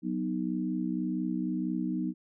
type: chord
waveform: sine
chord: B major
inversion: second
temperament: equal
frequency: 185 / 246.9 / 311.1 Hz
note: F#3 / B3 / D#4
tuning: 0 / 0 / 0 cents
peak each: -33 dBFS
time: 0.02-2.14 s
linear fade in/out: 50 ms
effects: none